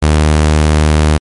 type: tone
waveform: sawtooth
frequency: 76.5 Hz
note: D#2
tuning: 29 cents flat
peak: -3 dBFS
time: 0.02-1.18 s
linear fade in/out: 10 ms
effects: MP3 48 kbps